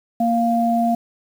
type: tone pair together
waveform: sine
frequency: 233.1 / 697.3 Hz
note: A#3 / F5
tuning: 0 / -3 cents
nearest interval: octave + perfect fifth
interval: 1897 cents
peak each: -18 dBFS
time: 0.2-0.95 s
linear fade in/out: 5 ms
effects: 7-bit